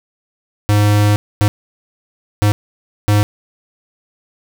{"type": "tone bursts at uneven times", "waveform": "square", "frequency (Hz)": 103.83, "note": "G#2", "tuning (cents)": 0, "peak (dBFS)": -10, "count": 4, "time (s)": [[0.69, 1.16], [1.41, 1.48], [2.42, 2.52], [3.08, 3.23]], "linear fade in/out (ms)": 0, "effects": []}